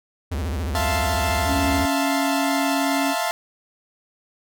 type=tone with vibrato; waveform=square; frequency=76.8 Hz; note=D#2; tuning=22 cents flat; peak=-24 dBFS; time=0.31-1.86 s; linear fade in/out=10 ms; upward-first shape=sine; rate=14 Hz; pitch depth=290 cents each way
type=chord; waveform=sawtooth; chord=F major seventh; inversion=third; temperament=equal; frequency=659.3 / 698.5 / 880 / 1046.5 Hz; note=E5 / F5 / A5 / C6; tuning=0 / 0 / 0 / 0 cents; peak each=-23 / -22 / -23 / -27 dBFS; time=0.75-3.31 s; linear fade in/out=0 ms
type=tone; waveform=sine; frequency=277.2 Hz; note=C#4; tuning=in tune; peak=-22 dBFS; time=1.46-3.15 s; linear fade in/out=50 ms
effects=none